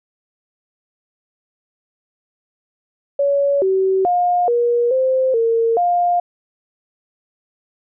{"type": "tone with pitch steps", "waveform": "sine", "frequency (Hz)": [563, 381.2, 711, 477.1, 521, 457.7, 704], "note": ["C#5", "G4", "F5", "A#4", "C5", "A#4", "F5"], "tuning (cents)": [27, -48, 31, 40, -7, -32, 14], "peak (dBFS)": -13, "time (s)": [3.19, 6.2], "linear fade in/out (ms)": 5, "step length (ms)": 430, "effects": []}